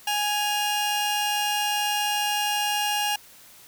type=tone pair together; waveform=sawtooth; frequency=830.6 / 2819 Hz; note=G#5 / F7; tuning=0 / +16 cents; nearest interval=octave + major sixth; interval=2116 cents; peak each=-21 / -24 dBFS; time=0.07-3.16 s; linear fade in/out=5 ms; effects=white hiss -50 dBFS RMS until 3.67 s